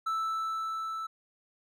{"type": "tone with level ramp", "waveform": "triangle", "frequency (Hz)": 1318.5, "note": "E6", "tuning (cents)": 0, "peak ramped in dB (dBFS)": [-26, -32], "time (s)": [0.06, 1.07], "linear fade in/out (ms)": 10, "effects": []}